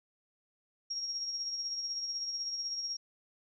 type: tone with tremolo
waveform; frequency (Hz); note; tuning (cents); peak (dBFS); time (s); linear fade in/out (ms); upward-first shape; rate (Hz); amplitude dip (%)
sine; 5588; F8; 0; -32; 0.9-2.97; 10; triangle; 16; 50
effects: none